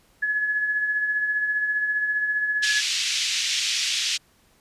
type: tone with tremolo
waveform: sine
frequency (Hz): 1700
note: G#6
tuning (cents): +40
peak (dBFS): -19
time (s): 0.22-2.81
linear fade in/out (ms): 10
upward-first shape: triangle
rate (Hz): 15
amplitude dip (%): 50
type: band-pass noise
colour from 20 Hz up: pink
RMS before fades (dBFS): -25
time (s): 2.62-4.18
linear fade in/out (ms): 20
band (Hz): 2500 to 6600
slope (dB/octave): 24
effects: pink hiss -60 dBFS RMS until 4.6 s + resampled to 32000 Hz